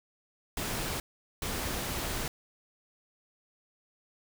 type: noise bursts at uneven times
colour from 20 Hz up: pink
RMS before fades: -34 dBFS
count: 2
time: 0.57-1 / 1.42-2.28 s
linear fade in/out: 2 ms
effects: none